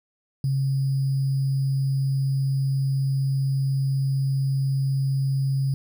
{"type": "tone with sample-and-hold", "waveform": "sine", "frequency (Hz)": 135.8, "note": "C#3", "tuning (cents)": -35, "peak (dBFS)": -20, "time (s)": [0.44, 5.74], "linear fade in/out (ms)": 2, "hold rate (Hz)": 4900, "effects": []}